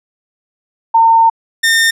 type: tone pair in turn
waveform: sine / sawtooth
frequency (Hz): 909 / 1818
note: A#5 / A#6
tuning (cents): -44 / -44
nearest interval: octave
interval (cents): 1200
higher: second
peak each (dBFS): -5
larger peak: neither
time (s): 0.94-1.3 / 1.63-1.91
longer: first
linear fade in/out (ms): 10
effects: low-pass 12000 Hz 12 dB/octave